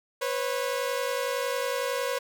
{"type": "tone pair together", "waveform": "sawtooth", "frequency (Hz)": [493.9, 544.8], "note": ["B4", "C#5"], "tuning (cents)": [0, -30], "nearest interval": "major second", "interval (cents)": 170, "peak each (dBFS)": -26, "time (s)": [0.21, 2.19], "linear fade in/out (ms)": 10, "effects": []}